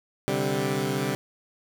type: chord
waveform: 15% pulse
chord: C suspended second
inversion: none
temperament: equal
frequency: 130.81 / 146.83 / 196 Hz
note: C3 / D3 / G3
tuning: 0 / 0 / 0 cents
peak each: -23 dBFS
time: 0.28-1.15 s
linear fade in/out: 0 ms
effects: none